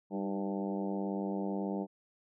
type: harmonic tone with a mistuned harmonic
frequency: 98.2 Hz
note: G2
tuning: 4 cents sharp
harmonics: 2 / 3 / 4 / 5 / 6 / 7 / 8 / 9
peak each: -35 / -39 / -41 / -43 / -45 / -46 / -47 / -48 dBFS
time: 0.1-1.87 s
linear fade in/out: 50 ms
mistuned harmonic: 3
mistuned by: +51 cents
effects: none